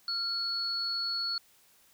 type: tone pair together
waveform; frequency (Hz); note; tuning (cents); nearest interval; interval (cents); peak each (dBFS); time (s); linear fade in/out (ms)
sine; 1382 / 4388; F6 / C#8; -19 / -18; octave + minor sixth; 2001; -40 / -30; 0.08-1.38; 2
effects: white hiss -63 dBFS RMS until 1.93 s